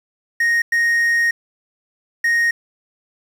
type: tone bursts at uneven times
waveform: triangle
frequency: 1864.7 Hz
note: A#6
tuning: in tune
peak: -12 dBFS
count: 3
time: 0.4-0.62 / 0.72-1.31 / 2.24-2.51 s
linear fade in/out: 5 ms
effects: 7-bit